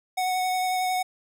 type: tone with vibrato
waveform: square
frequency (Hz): 739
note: F#5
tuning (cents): -2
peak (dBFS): -24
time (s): 0.17-1.03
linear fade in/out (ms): 10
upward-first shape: sine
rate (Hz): 11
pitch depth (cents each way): 13
effects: none